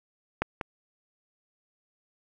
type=clicks; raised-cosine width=0.5 ms; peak=-10 / -16 dBFS; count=2; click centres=0.42 / 0.612 s; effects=none